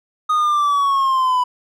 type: linear sweep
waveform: triangle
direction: down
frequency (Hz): 1244.5 to 987.8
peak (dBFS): -12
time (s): 0.29-1.44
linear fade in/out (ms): 10
effects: none